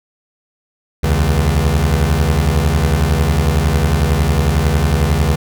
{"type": "beating tone pair", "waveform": "25% pulse", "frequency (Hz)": [69.3, 80.3], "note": ["C#2", "E2"], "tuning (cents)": [0, -45], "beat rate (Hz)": 11, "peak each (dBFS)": -11, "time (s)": [1.03, 5.36], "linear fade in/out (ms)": 10, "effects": []}